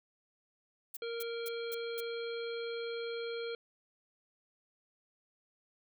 violet noise bursts, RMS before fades -42 dBFS, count 5, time 0.94-2.005 s, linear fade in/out 5 ms, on 29 ms, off 230 ms
harmonic tone, 465 Hz, A#4, 4 cents flat, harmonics 1 / 3 / 5 / 7 / 9, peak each -37 / -47 / -49 / -49 / -50 dBFS, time 1.02-3.55 s, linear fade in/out 2 ms
effects none

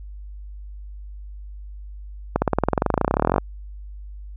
accelerating click train, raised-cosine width 1 ms, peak -3 dBFS, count 29, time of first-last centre 2.36-3.382 s, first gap 60 ms, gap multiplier 0.96, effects added 50 Hz sine -34 dBFS peak until 4.36 s

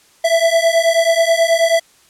square beating tone pair, 659.3 / 668.6 Hz, E5 / E5, 0 / +24 cents, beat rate 9.3 Hz, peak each -15 dBFS, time 0.24-1.8 s, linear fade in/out 10 ms, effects white hiss -51 dBFS RMS until 2.09 s + low-pass 10000 Hz 12 dB/octave

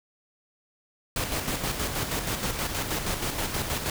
pink noise with tremolo, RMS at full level -28 dBFS, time 1.16-3.9 s, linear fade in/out 2 ms, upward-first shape square, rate 6.3 Hz, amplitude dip 45%, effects none

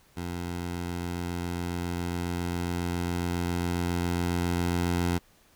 15% pulse tone with level ramp, 87.31 Hz, F2, in tune, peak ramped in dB -26 to -18 dBFS, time 0.16-5.19 s, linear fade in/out 20 ms, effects pink hiss -61 dBFS RMS until 5.55 s

